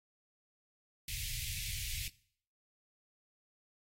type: band-stop noise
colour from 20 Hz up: pink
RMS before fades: -40 dBFS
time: 1.08-2.08 s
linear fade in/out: 2 ms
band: 130 to 2100 Hz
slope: 48 dB/octave
effects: noise-tail reverb RT60 0.6 s tail -21 dB re dry + AAC 48 kbps